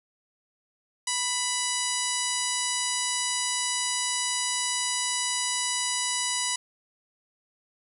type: harmonic tone with a mistuned harmonic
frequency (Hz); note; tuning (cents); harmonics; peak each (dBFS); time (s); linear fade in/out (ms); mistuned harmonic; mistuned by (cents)
982; B5; -10; 1 / 2 / 3 / 4 / 5 / 6 / 7 / 8 / 9 / 10; -35 / -35 / -35 / -35 / -35 / -35 / -35 / -35 / -35 / -35; 1.07-6.56; 5; 2; +26
effects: 9-bit